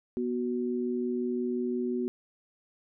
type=tone pair together; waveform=sine; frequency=244.3 / 370 Hz; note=B3 / F#4; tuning=-19 / 0 cents; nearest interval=perfect fifth; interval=719 cents; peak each=-30 / -31 dBFS; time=0.17-2.08 s; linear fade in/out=0 ms; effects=none